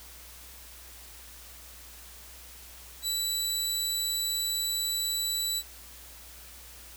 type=tone; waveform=20% pulse; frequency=3952 Hz; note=B7; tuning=in tune; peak=-22 dBFS; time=3.02-5.63 s; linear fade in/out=50 ms; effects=added 60 Hz sine -52 dBFS peak until 6.96 s + white hiss -49 dBFS RMS until 6.96 s